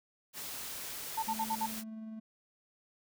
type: noise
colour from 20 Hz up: white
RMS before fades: -42 dBFS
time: 0.33-1.84 s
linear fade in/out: 50 ms
type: tone bursts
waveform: sine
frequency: 891 Hz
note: A5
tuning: 22 cents sharp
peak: -30 dBFS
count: 5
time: 1.17-1.664 s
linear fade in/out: 10 ms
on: 58 ms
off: 51 ms
type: tone with tremolo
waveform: triangle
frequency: 220 Hz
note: A3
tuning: in tune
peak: -38 dBFS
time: 1.27-2.2 s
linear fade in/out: 10 ms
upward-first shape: triangle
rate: 20 Hz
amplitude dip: 30%
effects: none